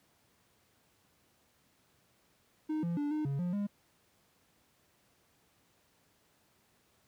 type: tone with pitch steps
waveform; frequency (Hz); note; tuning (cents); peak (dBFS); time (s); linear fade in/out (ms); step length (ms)
triangle; 309.4 / 170.6 / 291.2 / 305.4 / 139 / 177 / 203.5; D#4 / F3 / D4 / D#4 / C#3 / F3 / G#3; -10 / -40 / -15 / -32 / +5 / +23 / -35; -29; 2.69-3.67; 10; 140
effects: pink hiss -70 dBFS RMS until 7.07 s + high-pass 80 Hz 12 dB/octave